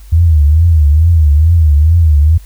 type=tone with vibrato; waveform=sine; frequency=78.7 Hz; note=D#2; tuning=20 cents sharp; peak=-4 dBFS; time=0.12-2.38 s; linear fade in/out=10 ms; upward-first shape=triangle; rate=2.3 Hz; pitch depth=170 cents each way; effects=added 50 Hz sine -31 dBFS peak until 2.45 s + white hiss -46 dBFS RMS until 2.45 s